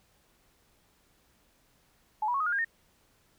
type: tone with pitch steps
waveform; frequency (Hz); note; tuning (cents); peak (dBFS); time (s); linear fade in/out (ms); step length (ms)
sine; 856 / 972 / 1103.7 / 1253.3 / 1423.1 / 1615.9 / 1834.9; A5 / B5 / C#6 / D#6 / F6 / G#6 / A#6; -48 / -28 / -8 / +12 / +32 / -48 / -28; -26; 2.22-2.647; 5; 61
effects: pink hiss -67 dBFS RMS until 3.38 s